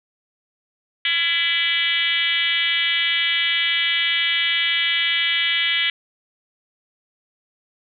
sine tone with frequency modulation, 2637 Hz, E7, in tune, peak -17 dBFS, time 1.05-5.9 s, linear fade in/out 2 ms, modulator 318 Hz, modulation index 2.7, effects none

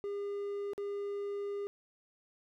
triangle tone with dropouts, 404.4 Hz, G#4, 46 cents flat, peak -33 dBFS, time 0.04-1.67 s, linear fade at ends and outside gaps 0 ms, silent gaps 0.734-0.779 s, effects none

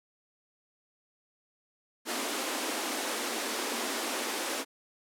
pink high-pass noise, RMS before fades -33 dBFS, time 2.05-4.65 s, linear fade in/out 50 ms, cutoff 230 Hz, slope 96 dB/octave, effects low-pass 12000 Hz 12 dB/octave

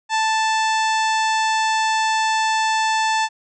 harmonic tone, 880 Hz, A5, in tune, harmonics 1 / 2 / 3 / 4 / 5 / 6 / 7 / 8 / 9, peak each -18 / -24 / -28 / -30 / -32 / -34 / -35 / -36 / -37 dBFS, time 0.09-3.29 s, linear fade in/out 50 ms, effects none

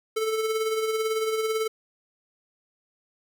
square tone with tremolo, 440 Hz, A4, in tune, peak -23 dBFS, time 0.16-1.68 s, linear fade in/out 10 ms, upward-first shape sine, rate 18 Hz, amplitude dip 45%, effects none

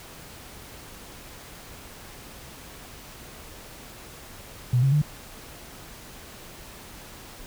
sine tone with pitch steps, 123.47 / 135.42 / 148.54 Hz, B2 / C#3 / D3, 0 / -40 / +20 cents, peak -17 dBFS, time 4.73-5.018 s, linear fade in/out 5 ms, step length 96 ms, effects pink hiss -44 dBFS RMS until 7.46 s

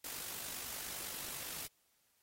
white noise with amplitude modulation, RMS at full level -42 dBFS, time 0.04-1.67 s, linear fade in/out 5 ms, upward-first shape sine, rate 49.9 Hz, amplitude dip 45%, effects white hiss -75 dBFS RMS until 2.22 s + AAC 48 kbps

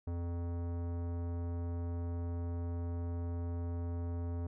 sine tone with tanh clipping, 85.9 Hz, F2, 28 cents flat, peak -37 dBFS, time 0.07-4.47 s, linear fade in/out 5 ms, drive 18 dB, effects none

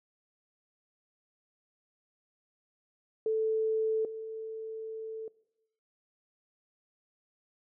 sine tone pair in turn, 440 / 442.4 Hz, A4 / A4, 0 / +9 cents, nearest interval unison, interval 9 cents, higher second, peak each -26 / -36 dBFS, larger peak first, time 3.26-4.05 / 4.05-5.28 s, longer second, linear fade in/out 2 ms, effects noise-tail reverb RT60 0.9 s tail -22 dB re dry

